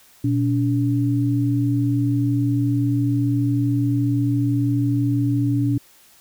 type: tone pair together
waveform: sine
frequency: 120.37 / 286.3 Hz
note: B2 / D4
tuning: -44 / -44 cents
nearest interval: octave + minor third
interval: 1500 cents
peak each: -19 / -20 dBFS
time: 0.24-5.78 s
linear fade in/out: 5 ms
effects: white hiss -52 dBFS RMS until 6.2 s